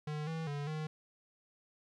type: tone with pitch steps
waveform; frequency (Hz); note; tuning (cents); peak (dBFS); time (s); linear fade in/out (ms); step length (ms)
square; 151 / 161.8 / 144.2 / 154.9; D3 / E3 / D3 / D#3; +48 / -32 / -31 / -7; -37; 0.07-0.87; 5; 200
effects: low-pass 5000 Hz 12 dB/octave + 13-bit